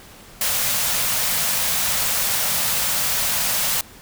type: band-stop noise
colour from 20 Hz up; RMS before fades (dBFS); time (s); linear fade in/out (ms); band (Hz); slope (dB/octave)
white; -21; 0.41-3.81; 2; 240 to 480; 48
effects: pink hiss -44 dBFS RMS until 4.01 s